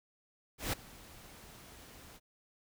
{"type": "noise with ADSR envelope", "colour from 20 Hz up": "pink", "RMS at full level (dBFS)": -33, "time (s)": [0.58, 2.2], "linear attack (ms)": 150, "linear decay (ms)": 9, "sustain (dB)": -21, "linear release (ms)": 41, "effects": []}